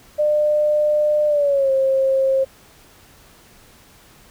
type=tone with pitch glide; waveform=sine; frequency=600 to 534.5 Hz; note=D5 to C5; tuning=+37 to +37 cents; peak=-14 dBFS; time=0.18-2.45 s; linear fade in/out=20 ms; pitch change=-200 cents; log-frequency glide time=1.27-1.71 s; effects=pink hiss -49 dBFS RMS until 4.3 s